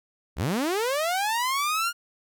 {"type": "linear sweep", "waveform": "sawtooth", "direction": "up", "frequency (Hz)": [49, 1429], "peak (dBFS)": -20, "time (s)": [0.36, 1.93], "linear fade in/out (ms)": 50, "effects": []}